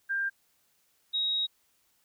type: tone pair in turn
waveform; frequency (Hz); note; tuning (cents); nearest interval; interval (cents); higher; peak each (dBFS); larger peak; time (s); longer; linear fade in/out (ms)
sine; 1592 / 3793; G6 / A#7; +26 / +29; octave + minor third; 1503; second; -27 / -26; second; 0.09-0.3 / 1.13-1.47; second; 20
effects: white hiss -70 dBFS RMS until 2.04 s